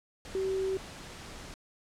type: tone in noise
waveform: sine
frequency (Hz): 382.2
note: G4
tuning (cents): -44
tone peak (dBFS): -28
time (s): 0.35-0.77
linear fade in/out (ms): 0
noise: pink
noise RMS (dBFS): -45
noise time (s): 0.25-1.54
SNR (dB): +14
effects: low-pass 8000 Hz 12 dB/octave